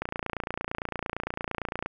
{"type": "click train", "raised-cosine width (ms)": 0.5, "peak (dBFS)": -15, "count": 54, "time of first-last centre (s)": [0.02, 1.86], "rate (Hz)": 28.8, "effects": []}